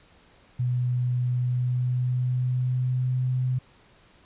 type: tone with pitch glide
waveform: sine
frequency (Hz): 124.1 to 127.52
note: B2 to C3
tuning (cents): +9 to -44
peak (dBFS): -22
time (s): 0.59-3.59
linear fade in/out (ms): 10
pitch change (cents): +47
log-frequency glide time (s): 1.34-3.25
effects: pink hiss -57 dBFS RMS until 4.25 s + resampled to 8000 Hz